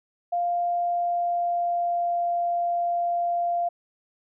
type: tone with pitch glide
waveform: sine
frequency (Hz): 698.5 to 694.1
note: F5 to F5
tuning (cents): 0 to -11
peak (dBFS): -22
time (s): 0.32-3.69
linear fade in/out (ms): 10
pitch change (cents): -11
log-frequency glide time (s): 0.74-2.26
effects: none